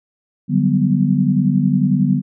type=chord; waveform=sine; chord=G major seventh; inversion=second; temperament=equal; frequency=146.83 / 185 / 196 / 246.9 Hz; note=D3 / F#3 / G3 / B3; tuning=0 / 0 / 0 / 0 cents; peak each=-18 dBFS; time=0.48-2.22 s; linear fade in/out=50 ms; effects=none